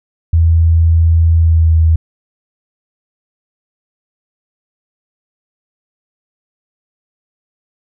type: tone with pitch glide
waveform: sine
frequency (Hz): 82.41 to 80.76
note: E2 to E2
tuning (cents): 0 to -35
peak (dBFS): -6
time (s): 0.33-1.96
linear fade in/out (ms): 5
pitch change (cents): -35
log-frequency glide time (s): 1.38-1.75
effects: none